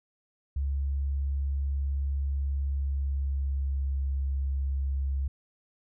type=tone with pitch glide; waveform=sine; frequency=69.3 to 68.15 Hz; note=C#2 to C#2; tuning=0 to -29 cents; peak=-26 dBFS; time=0.56-5.28 s; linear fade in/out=5 ms; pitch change=-29 cents; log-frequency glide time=2.61-3.99 s; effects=none